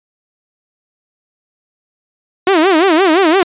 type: tone with vibrato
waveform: sawtooth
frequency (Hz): 349.2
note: F4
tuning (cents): 0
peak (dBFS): -4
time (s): 2.47-3.43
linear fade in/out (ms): 2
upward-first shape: sine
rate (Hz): 5.8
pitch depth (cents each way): 220
effects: resampled to 8000 Hz